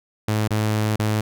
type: tone with dropouts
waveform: sawtooth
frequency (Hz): 107.4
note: A2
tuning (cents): -41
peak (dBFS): -15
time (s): 0.28-1.21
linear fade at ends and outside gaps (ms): 5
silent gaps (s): 0.478-0.506 / 0.96-0.994
effects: none